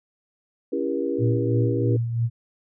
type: chord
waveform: sine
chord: C# diminished seventh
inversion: none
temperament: just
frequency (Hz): 277.2 / 332.6 / 399.1 / 479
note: C#4 / E4 / G4 / Bb4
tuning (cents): 0 / +16 / +31 / +47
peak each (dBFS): -28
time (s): 0.72-1.97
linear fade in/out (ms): 10
type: tone with tremolo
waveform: sine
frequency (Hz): 116.54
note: A#2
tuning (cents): 0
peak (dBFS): -18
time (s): 1.18-2.3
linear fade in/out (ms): 50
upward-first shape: sine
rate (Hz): 3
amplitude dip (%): 55
effects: none